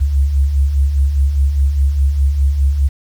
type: beating tone pair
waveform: sine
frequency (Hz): 65.41 / 70.31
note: C2 / C#2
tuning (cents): 0 / +25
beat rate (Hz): 4.9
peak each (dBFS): -20 / -11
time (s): 0-2.89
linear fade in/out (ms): 20
effects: 7-bit